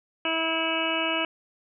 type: harmonic tone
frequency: 324.9 Hz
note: E4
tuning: 25 cents flat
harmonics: 1 / 2 / 3 / 4 / 5 / 7 / 8 / 9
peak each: -32 / -31 / -34 / -34 / -35 / -33 / -31 / -30 dBFS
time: 0.25-1.25 s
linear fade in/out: 2 ms
effects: none